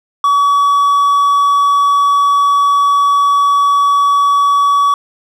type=tone; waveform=triangle; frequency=1136 Hz; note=C#6; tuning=42 cents sharp; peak=-6 dBFS; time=0.24-4.94 s; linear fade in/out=2 ms; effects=none